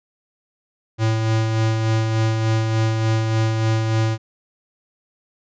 square tone with tremolo, 111.2 Hz, A2, 19 cents sharp, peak -16 dBFS, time 0.98-4.18 s, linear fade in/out 50 ms, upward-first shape sine, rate 3.4 Hz, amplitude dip 35%, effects resampled to 16000 Hz

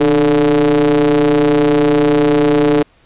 square ring-modulated tone, 70.8 Hz, C#2, 37 cents sharp, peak -7 dBFS, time 0-2.83 s, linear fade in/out 10 ms, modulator 369 Hz, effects pink hiss -52 dBFS RMS until 3.05 s + resampled to 8000 Hz

